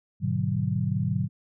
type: chord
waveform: sine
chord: G# half-diminished seventh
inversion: none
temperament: just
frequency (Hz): 103.83 / 124.59 / 149.51 / 186.89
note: G#2 / B2 / D3 / F#3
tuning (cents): 0 / +16 / +31 / +18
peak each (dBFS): -29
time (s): 0.2-1.29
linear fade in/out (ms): 50
effects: none